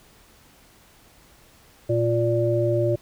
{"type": "harmonic tone", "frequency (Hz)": 116.9, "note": "A#2", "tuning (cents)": 5, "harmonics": [1, 3, 5], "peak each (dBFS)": [-23, -23, -23], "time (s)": [1.89, 2.96], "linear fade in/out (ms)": 10, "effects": ["pink hiss -54 dBFS RMS until 3.01 s"]}